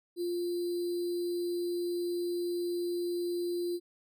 sine tone with sample-and-hold, 349.2 Hz, F4, in tune, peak -30 dBFS, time 0.16-3.8 s, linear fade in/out 50 ms, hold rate 4410 Hz, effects none

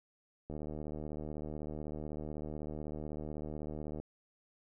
click train, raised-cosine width 2 ms, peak -29 dBFS, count 267, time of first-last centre 0.5-4 s, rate 76 Hz, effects none

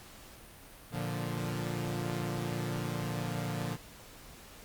sawtooth chord, Bb major, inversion none, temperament equal, 116.54 / 146.83 / 174.61 Hz, Bb2 / D3 / F3, 0 / 0 / 0 cents, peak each -33 / -34 / -34 dBFS, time 0.91-3.78 s, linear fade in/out 50 ms, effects pink hiss -52 dBFS RMS until 4.64 s + Opus 48 kbps

